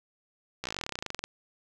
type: slowing click train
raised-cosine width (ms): 0.2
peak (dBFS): -16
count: 22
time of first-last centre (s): 0.64-1.24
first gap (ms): 15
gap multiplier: 1.06
effects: none